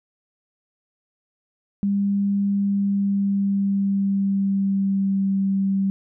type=tone with pitch glide; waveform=sine; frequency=200 to 194.76 Hz; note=G3 to G3; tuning=+35 to -11 cents; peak=-18 dBFS; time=1.83-5.9 s; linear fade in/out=0 ms; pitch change=-46 cents; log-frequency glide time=2.49-5.31 s; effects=none